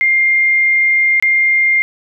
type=tone with dropouts; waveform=sine; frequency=2111 Hz; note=C7; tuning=15 cents sharp; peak=-9 dBFS; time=0.01-1.82 s; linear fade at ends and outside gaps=0 ms; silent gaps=1.199-1.225 s; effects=none